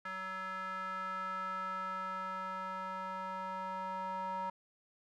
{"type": "tone with band-pass filter sweep", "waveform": "square", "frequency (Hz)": 187.9, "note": "F#3", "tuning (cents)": 27, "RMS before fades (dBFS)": -40, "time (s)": [0.05, 4.5], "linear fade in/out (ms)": 5, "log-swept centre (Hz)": [1500, 1000], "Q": 5.4, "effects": []}